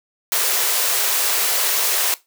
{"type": "high-pass noise", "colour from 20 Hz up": "white", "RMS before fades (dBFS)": -19, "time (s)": [0.32, 2.14], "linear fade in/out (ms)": 0, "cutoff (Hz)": 360, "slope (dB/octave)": 96, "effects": ["noise-tail reverb RT60 0.2 s tail -18 dB re dry"]}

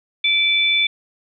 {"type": "tone pair together", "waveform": "sine", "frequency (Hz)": [2333, 3496], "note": ["D7", "A7"], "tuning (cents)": [-12, -12], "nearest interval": "perfect fifth", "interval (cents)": 700, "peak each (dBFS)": -17, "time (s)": [0.24, 0.87], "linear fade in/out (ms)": 5, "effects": []}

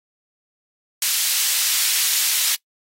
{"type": "high-pass noise", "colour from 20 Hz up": "pink", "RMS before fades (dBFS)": -20, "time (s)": [1.02, 2.55], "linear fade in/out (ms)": 2, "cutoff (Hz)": 3400, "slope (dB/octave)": 12, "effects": ["noise-tail reverb RT60 0.1 s tail -22 dB re dry", "AAC 48 kbps"]}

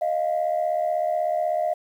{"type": "tone pair together", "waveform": "sine", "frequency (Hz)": [622.3, 698.5], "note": ["D#5", "F5"], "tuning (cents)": [0, 0], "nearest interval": "major second", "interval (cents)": 200, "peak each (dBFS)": -23, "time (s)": [0.01, 1.74], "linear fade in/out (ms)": 10, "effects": ["tanh soft clip ceiling -15 dBFS", "9-bit"]}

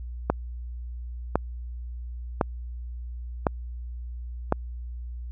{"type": "click train", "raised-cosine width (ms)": 1, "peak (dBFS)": -6, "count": 5, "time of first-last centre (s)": [0.3, 4.524], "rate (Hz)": 0.947, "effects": ["added 60 Hz sine -33 dBFS peak until 5.31 s"]}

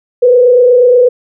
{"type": "tone with frequency modulation", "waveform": "sine", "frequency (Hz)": 493.9, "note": "B4", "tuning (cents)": 0, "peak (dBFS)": -3, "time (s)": [0.22, 1.09], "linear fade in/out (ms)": 10, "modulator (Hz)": 28.3, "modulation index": 0.61, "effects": []}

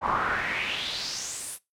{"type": "noise with band-pass filter sweep", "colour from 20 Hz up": "brown", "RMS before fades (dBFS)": -30, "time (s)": [0.01, 1.59], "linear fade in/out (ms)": 50, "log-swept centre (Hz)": [940, 11000], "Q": 4, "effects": ["noise-tail reverb RT60 0.2 s tail -20 dB re dry"]}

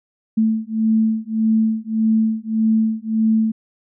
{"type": "beating tone pair", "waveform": "sine", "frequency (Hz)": [220, 221.7], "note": ["A3", "A3"], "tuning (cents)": [0, 13], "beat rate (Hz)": 1.7, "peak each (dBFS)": -18, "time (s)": [0.37, 3.52], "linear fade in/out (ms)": 10, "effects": []}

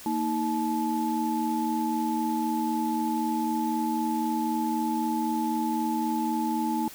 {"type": "tone cluster", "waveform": "sine", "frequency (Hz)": [231.5, 315.4, 864], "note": ["A#3", "D#4", "A5"], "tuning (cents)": [-12, 24, -32], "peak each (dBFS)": -29, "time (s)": [0.06, 6.88], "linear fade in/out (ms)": 2, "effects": ["white hiss -45 dBFS RMS until 6.94 s"]}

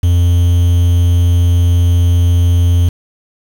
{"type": "tone with quantisation", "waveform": "triangle", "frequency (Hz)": 87.31, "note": "F2", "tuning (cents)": 0, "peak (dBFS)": -5, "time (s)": [0.03, 2.89], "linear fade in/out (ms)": 5, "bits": 5, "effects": []}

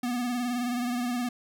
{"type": "tone with vibrato", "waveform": "square", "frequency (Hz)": 244.2, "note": "B3", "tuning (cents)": -19, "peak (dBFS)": -28, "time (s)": [0.03, 1.29], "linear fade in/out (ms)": 5, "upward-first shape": "sine", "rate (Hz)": 19, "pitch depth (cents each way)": 46, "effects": []}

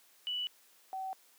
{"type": "tone pair in turn", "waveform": "sine", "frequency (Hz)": [2960, 762.1], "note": ["F#7", "G5"], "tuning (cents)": [0, -49], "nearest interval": "octave + major seventh", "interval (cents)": 2349, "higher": "first", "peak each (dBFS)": [-33, -36], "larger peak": "first", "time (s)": [[0.27, 0.47], [0.93, 1.13]], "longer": "neither", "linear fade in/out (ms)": 0, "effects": ["white hiss -64 dBFS RMS until 1.38 s", "high-pass 300 Hz 12 dB/octave"]}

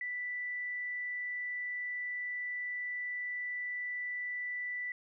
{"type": "tone", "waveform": "sine", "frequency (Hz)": 1975.5, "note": "B6", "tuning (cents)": 0, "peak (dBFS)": -35, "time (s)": [0.01, 4.92], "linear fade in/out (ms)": 2, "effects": []}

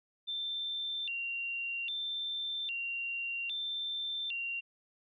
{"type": "tone with vibrato", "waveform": "sine", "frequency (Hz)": 3136, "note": "G7", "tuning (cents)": 0, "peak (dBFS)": -34, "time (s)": [0.27, 4.61], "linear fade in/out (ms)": 20, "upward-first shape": "square", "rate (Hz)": 0.62, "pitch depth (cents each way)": 220, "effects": []}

